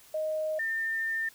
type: tone pair in turn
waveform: sine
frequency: 623 / 1803.3 Hz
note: D#5 / A6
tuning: +2 / +42 cents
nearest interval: octave + tritone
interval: 1840 cents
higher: second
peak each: -28 dBFS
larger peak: neither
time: 0.14-0.59 / 0.59-1.29 s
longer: second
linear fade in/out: 5 ms
effects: white hiss -56 dBFS RMS until 1.34 s